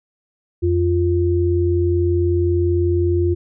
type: tone pair together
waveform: sine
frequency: 87.31 / 348.9 Hz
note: F2 / F4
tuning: 0 / -2 cents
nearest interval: 2 octaves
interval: 2398 cents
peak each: -17 dBFS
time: 0.62-3.35 s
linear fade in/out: 20 ms
effects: none